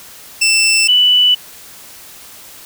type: tone pair in turn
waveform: 20% pulse / sine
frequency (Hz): 2670 / 2975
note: E7 / F#7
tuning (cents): +22 / +9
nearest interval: major second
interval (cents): 187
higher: second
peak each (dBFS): -5 / -7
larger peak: first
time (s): 0.41-0.88 / 0.88-1.35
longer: neither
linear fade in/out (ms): 10
effects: white hiss -37 dBFS RMS until 2.65 s

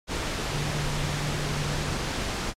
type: tone in noise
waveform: sine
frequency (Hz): 146.83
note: D3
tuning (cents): 0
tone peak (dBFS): -30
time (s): 0.5-1.99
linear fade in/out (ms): 50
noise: pink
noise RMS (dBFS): -29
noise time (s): 0.07-2.54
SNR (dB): -4
effects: low-pass 7000 Hz 12 dB/octave + MP3 96 kbps

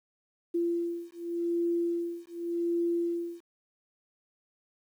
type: beating tone pair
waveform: sine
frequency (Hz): 341.4 / 342.27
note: F4 / F4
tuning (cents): -39 / -35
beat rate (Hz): 0.87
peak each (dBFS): -31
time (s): 0.54-3.41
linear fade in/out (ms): 10
effects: 10-bit

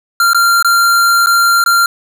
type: tone with dropouts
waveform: square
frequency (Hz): 1384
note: F6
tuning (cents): -16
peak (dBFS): -8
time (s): 0.2-1.86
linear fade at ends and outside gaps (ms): 2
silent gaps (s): 0.333-0.346 / 0.626-0.646 / 1.261-1.269 / 1.64-1.661
effects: none

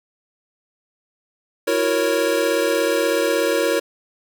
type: chord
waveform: square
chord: F# dominant seventh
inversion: third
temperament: equal with one note detuned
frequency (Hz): 329.6 / 366.2 / 466.2 / 554.4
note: E4 / F#4 / A#4 / C#5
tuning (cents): 0 / -18 / 0 / 0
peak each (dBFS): -25 / -26 / -22 / -22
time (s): 1.67-3.8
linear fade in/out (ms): 10
effects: none

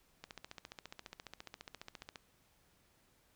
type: click train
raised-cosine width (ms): 0.2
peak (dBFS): -29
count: 29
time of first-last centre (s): 0.24-2.158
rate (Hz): 14.6
effects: pink hiss -71 dBFS RMS until 3.35 s

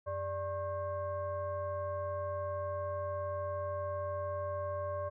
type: tone with frequency modulation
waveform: sine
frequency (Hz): 587.3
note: D5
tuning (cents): 0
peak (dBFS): -34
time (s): 0.06-5.1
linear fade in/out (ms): 20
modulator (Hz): 496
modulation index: 0.92
effects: none

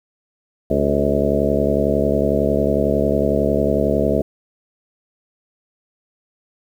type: harmonic tone with a mistuned harmonic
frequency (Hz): 71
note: C#2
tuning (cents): +42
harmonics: 1 / 2 / 3 / 4 / 5 / 6 / 7 / 8 / 9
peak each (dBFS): -25 / -26 / -22 / -24 / -26 / -23 / -23 / -24 / -22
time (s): 0.7-4.22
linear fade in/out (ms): 5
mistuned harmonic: 5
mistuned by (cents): +54
effects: 8-bit

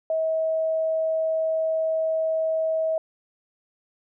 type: tone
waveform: sine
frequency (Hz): 641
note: E5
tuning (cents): -49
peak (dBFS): -21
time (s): 0.1-2.98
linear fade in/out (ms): 2
effects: none

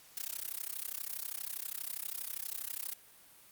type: noise with amplitude modulation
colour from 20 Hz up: blue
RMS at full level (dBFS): -36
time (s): 0.17-2.94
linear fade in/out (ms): 0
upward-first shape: sine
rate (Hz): 32.4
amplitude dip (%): 100
effects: white hiss -59 dBFS RMS until 3.51 s + Opus 48 kbps

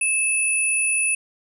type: tone pair together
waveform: sine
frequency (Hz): 2612 / 9862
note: E7 / D#9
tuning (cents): -17 / -16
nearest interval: octave + major seventh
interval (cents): 2301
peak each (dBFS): -21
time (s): 0.01-1.15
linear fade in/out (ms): 5
effects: none

